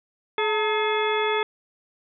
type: harmonic tone with a mistuned harmonic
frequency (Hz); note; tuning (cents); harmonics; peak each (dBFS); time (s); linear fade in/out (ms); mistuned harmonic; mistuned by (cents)
426.2; G#4; +45; 1 / 2 / 3 / 4 / 5 / 6 / 8; -24 / -27 / -30 / -33 / -30 / -34 / -32; 0.38-1.43; 2; 2; +85
effects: none